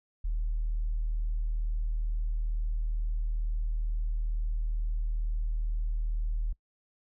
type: tone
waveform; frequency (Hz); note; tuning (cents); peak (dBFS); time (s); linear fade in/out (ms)
sine; 38.89; D#1; 0; -26; 0.24-6.53; 10
effects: noise-tail reverb RT60 0.1 s tail -24 dB re dry + tanh soft clip ceiling -23 dBFS